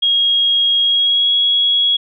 sine tone with pitch glide, 3278 to 3330 Hz, G#7 to G#7, -23 to +4 cents, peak -11 dBFS, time 0.02-1.97 s, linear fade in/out 10 ms, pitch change +27 cents, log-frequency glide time 0.82-1.31 s, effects none

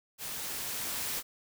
white noise with level ramp, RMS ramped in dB -39 to -34 dBFS, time 0.18-1.23 s, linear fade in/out 50 ms, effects none

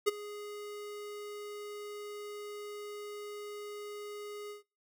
square tone with ADSR envelope, 414.6 Hz, G#4, 3 cents flat, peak -23 dBFS, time 0.06-4.63 s, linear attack 21 ms, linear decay 19 ms, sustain -19 dB, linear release 130 ms, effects noise-tail reverb RT60 0.3 s tail -23 dB re dry

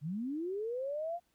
sine linear sweep, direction up, 135.2 to 710 Hz, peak -34 dBFS, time 0.01-1.2 s, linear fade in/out 50 ms, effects pink hiss -75 dBFS RMS until 1.34 s

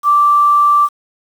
sine tone with quantisation, 1170 Hz, D6, 7 cents flat, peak -7 dBFS, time 0.03-0.89 s, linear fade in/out 50 ms, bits 6, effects none

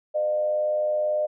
sine tone with frequency modulation, 607 Hz, D#5, 43 cents flat, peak -21 dBFS, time 0.14-1.27 s, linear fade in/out 20 ms, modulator 98.3 Hz, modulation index 0.35, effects none

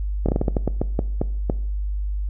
slowing click train, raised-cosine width 2 ms, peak -7 dBFS, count 12, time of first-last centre 0.26-1.499 s, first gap 26 ms, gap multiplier 1.27, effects noise-tail reverb RT60 0.6 s tail -19 dB re dry + added 50 Hz sine -22 dBFS peak until 2.29 s

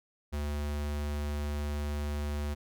square tone, 73.42 Hz, D2, in tune, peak -32 dBFS, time 0.32-2.55 s, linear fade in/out 20 ms, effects none

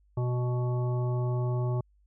harmonic tone, 123.47 Hz, B2, in tune, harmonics 1 / 3 / 5 / 7 / 9, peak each -26 / -36 / -40 / -43 / -45 dBFS, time 0.17-1.81 s, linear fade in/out 5 ms, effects added 50 Hz sine -61 dBFS peak until 2.06 s

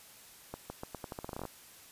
accelerating click train, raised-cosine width 1 ms, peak -25 dBFS, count 15, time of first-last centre 0.54-1.453 s, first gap 160 ms, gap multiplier 0.84, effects white hiss -55 dBFS RMS until 1.91 s + resampled to 32000 Hz

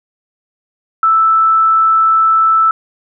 sine tone, 1318.5 Hz, E6, in tune, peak -7 dBFS, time 1.03-2.71 s, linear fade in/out 2 ms, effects none

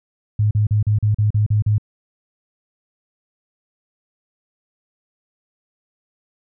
sine tone bursts, 105.7 Hz, G#2, 31 cents sharp, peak -13 dBFS, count 9, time 0.39-1.782 s, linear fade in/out 5 ms, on 120 ms, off 39 ms, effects none

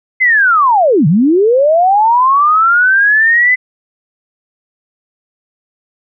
sine linear two-way sweep, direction down then up, 2090 to 139.6 to 2034 Hz, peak -6 dBFS, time 0.2-3.56 s, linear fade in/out 20 ms, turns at 1.07 s, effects none

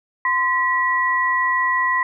sine tone pair together, 1030.3 / 1936 Hz, C6 / B6, -27 / -35 cents, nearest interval major seventh, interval 1092 cents, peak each -19 dBFS, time 0.25-2.03 s, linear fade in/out 2 ms, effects none

